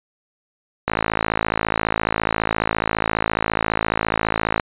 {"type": "click train", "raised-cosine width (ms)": 0.5, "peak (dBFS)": -3, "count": 204, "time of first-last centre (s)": [0.88, 4.598], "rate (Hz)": 54.6, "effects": ["resampled to 8000 Hz"]}